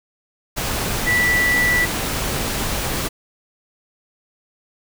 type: tone in noise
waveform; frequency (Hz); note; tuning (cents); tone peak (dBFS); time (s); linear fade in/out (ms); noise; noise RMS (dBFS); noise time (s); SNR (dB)
sine; 1963; B6; -11; -15; 1.06-1.86; 20; pink; -23; 0.56-3.09; +5
effects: none